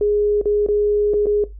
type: tone with dropouts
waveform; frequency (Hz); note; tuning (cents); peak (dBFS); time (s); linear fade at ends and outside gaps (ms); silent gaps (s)
sine; 415.3; G#4; 0; -14; 0.01-1.44; 2; 0.414-0.456 / 0.664-0.686 / 1.136-1.14 / 1.258-1.267
effects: noise-tail reverb RT60 0.2 s tail -17 dB re dry + added 50 Hz sine -33 dBFS peak until 1.59 s